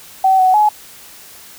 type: tone with pitch steps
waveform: sine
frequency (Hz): 763 / 746 / 845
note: G5 / F#5 / G#5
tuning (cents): -47 / +14 / +30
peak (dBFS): -8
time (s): 0.24-0.69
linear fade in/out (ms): 5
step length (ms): 150
effects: white hiss -39 dBFS RMS until 1.58 s